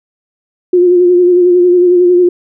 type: tone with vibrato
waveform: sine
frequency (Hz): 356.4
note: F4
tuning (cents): +35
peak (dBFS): -4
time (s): 0.73-2.29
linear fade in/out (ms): 5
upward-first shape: sine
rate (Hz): 11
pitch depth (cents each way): 34
effects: none